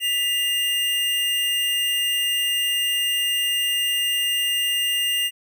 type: tone pair together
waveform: square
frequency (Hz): 1975.5 / 2812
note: B6 / F7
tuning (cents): 0 / +11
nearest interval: tritone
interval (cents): 611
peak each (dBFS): -30 / -21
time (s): 0-5.31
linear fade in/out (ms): 50
effects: none